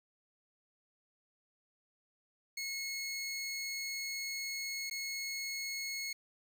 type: tone with dropouts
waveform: 20% pulse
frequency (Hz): 2178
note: C#7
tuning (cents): -31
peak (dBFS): -32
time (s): 2.57-6.13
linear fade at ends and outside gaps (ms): 5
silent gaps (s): 4.899-4.91
effects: none